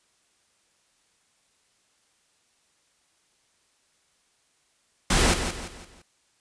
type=noise with echo; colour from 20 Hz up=pink; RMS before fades=-20 dBFS; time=5.1-5.34 s; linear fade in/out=5 ms; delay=170 ms; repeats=4; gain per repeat=-8 dB; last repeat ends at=6.02 s; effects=white hiss -67 dBFS RMS until 6.4 s + resampled to 22050 Hz